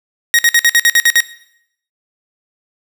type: tone bursts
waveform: sawtooth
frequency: 1881 Hz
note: A#6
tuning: 15 cents sharp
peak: -4 dBFS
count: 9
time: 0.34-1.204 s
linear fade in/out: 0 ms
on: 48 ms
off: 54 ms
effects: noise-tail reverb RT60 0.7 s tail -17 dB re dry